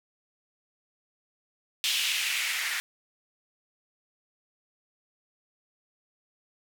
blue noise with band-pass filter sweep, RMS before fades -29 dBFS, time 1.84-2.8 s, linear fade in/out 0 ms, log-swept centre 3100 to 1800 Hz, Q 2.7, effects none

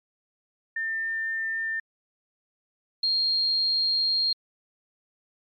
sine tone pair in turn, 1799 / 4226 Hz, A6 / C8, +38 / +16 cents, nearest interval octave + minor third, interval 1478 cents, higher second, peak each -26 / -21 dBFS, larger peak second, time 0.76-1.8 / 3.03-4.33 s, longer second, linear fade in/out 5 ms, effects MP3 32 kbps

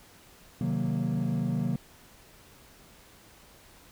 triangle chord, C half-diminished seventh, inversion none, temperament equal, 130.81 / 155.56 / 185 / 233.1 Hz, C3 / Eb3 / Gb3 / Bb3, 0 / 0 / 0 / 0 cents, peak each -29 dBFS, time 0.61-1.76 s, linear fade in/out 2 ms, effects tanh soft clip ceiling -19 dBFS + pink hiss -55 dBFS RMS until 3.91 s

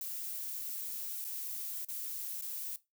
violet noise with dropouts, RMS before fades -40 dBFS, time 0.01-2.76 s, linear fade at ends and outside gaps 1 ms, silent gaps 1.243-1.249 / 1.848-1.886 / 2.412-2.422 s, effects noise-tail reverb RT60 0.2 s tail -17 dB re dry

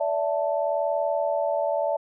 sine chord, D suspended second, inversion none, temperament equal with one note detuned, 578.6 / 659.3 / 880 Hz, D5 / E5 / A5, -26 / 0 / 0 cents, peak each -25 / -26 / -30 dBFS, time 0-1.97 s, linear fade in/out 10 ms, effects none

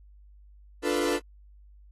40% pulse chord, B half-diminished seventh, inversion first, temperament equal, 293.7 / 349.2 / 440 / 493.9 Hz, D4 / F4 / A4 / B4, 0 / 0 / 0 / 0 cents, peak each -29 dBFS, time 0.82-1.2 s, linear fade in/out 50 ms, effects added 50 Hz sine -50 dBFS peak until 1.91 s + AAC 32 kbps

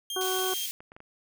sawtooth tone, 3202 Hz, G7, 36 cents sharp, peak -29 dBFS, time 0.1-0.66 s, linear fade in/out 2 ms
harmonic tone, 373.5 Hz, F#4, 16 cents sharp, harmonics 1 / 2 / 3 / 4, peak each -30 / -35 / -36 / -38 dBFS, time 0.16-0.54 s, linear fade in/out 5 ms
white high-pass noise, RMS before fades -35 dBFS, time 0.21-0.71 s, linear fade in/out 0 ms, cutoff 2400 Hz, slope 24 dB/octave
clicks, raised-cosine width 0.5 ms, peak -32 dBFS, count 6, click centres 0.389 / 0.528 / 0.805 / 0.919 / 0.965 / 1.004 s
effects none

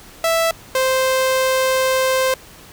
sawtooth tone pair in turn, 659.3 / 522 Hz, E5 / C5, 0 / -4 cents, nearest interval major third, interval 404 cents, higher first, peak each -11 dBFS, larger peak neither, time 0.24-0.51 / 0.75-2.34 s, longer second, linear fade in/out 2 ms, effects pink hiss -42 dBFS RMS until 2.72 s

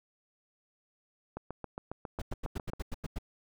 click train, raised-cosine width 1 ms, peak -24 dBFS, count 11, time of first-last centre 1.37-2.734 s, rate 7.33 Hz
brown noise bursts, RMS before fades -35 dBFS, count 9, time 2.19-3.186 s, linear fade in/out 5 ms, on 28 ms, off 93 ms
effects none

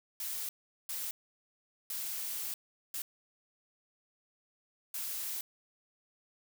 blue noise bursts at uneven times, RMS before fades -38 dBFS, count 5, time 0.2-0.49 / 0.89-1.11 / 1.9-2.54 / 2.94-3.02 / 4.94-5.41 s, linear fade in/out 2 ms, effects none

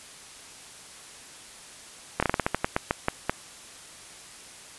slowing click train, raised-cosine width 0.5 ms, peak -7 dBFS, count 13, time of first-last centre 2.2-3.296 s, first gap 26 ms, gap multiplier 1.21, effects white hiss -46 dBFS RMS until 4.78 s + resampled to 24000 Hz

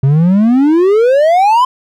triangle exponential sweep, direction up, 130.81 to 1039 Hz, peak -4 dBFS, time 0.03-1.65 s, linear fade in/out 5 ms, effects none

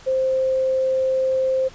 sine tone, 524 Hz, C5, 2 cents sharp, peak -17 dBFS, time 0.06-1.69 s, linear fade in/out 20 ms, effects pink hiss -45 dBFS RMS until 1.74 s + resampled to 16000 Hz

